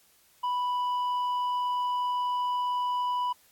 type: tone with tanh clipping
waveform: sine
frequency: 987.8 Hz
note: B5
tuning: in tune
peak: -27 dBFS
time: 0.43-3.33 s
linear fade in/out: 10 ms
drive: 5 dB
effects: white hiss -62 dBFS RMS until 3.51 s + AAC 64 kbps